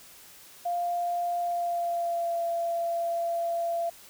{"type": "tone with pitch glide", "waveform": "sine", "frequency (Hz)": [698.5, 679.8], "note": ["F5", "F5"], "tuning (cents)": [0, -47], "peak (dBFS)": -26, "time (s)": [0.65, 3.9], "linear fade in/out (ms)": 10, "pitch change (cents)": -47, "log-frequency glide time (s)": [1.4, 2.4], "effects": ["white hiss -51 dBFS RMS until 4.09 s"]}